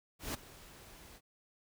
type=noise with ADSR envelope; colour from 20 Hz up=pink; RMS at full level=-37 dBFS; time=0.19-1.21 s; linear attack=150 ms; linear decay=14 ms; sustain=-18 dB; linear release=56 ms; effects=none